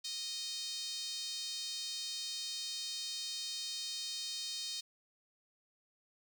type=tone with high-pass filter; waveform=5% pulse; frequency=620 Hz; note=D#5; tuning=6 cents flat; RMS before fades=-41 dBFS; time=0.04-4.81 s; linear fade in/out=10 ms; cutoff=4000 Hz; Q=2.7; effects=none